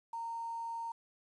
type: tone with quantisation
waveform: sine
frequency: 922 Hz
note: A#5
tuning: 19 cents flat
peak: -37 dBFS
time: 0.13-0.92 s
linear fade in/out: 5 ms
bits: 10
effects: resampled to 24000 Hz